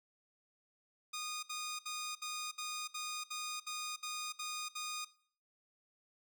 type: tone bursts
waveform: 10% pulse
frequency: 1231 Hz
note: D#6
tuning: 19 cents flat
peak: -31 dBFS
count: 11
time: 1.13-5.05 s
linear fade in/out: 10 ms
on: 300 ms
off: 62 ms
effects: noise-tail reverb RT60 0.5 s tail -18 dB re dry